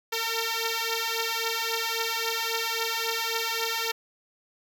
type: beating tone pair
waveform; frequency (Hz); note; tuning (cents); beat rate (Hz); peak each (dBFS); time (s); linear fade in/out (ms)
5% pulse; 452.7 / 456.4; A4 / A#4; +49 / -37; 3.7; -18; 0.12-3.92; 10
effects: none